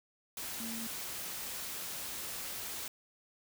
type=tone in noise; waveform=sine; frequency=227.9 Hz; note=A#3; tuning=39 cents flat; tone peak=-41 dBFS; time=0.6-0.87 s; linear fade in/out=2 ms; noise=white; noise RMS=-41 dBFS; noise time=0.37-2.88 s; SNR=-3 dB; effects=none